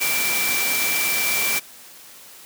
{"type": "tone in noise", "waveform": "sine", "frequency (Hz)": 2340, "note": "D7", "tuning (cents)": -7, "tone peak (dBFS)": -23, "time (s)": [0, 1.6], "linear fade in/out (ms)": 20, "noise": "white", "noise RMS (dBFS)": -23, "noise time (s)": [0, 1.6], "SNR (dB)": -3, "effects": ["white hiss -44 dBFS RMS until 2.45 s", "high-pass 150 Hz 12 dB/octave"]}